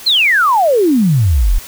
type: exponential sweep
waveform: sine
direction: down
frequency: 4310 to 34.65 Hz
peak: -8 dBFS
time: 0.06-1.59 s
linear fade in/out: 10 ms
effects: white hiss -33 dBFS RMS until 1.67 s